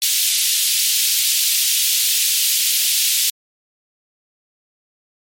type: high-pass noise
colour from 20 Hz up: pink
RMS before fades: -17 dBFS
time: 0.02-3.3 s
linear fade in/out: 2 ms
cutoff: 3000 Hz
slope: 24 dB/octave
effects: MP3 64 kbps